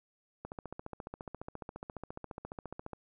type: click train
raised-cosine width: 1 ms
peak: -27 dBFS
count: 37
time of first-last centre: 0.45-2.933 s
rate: 14.5 Hz
effects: none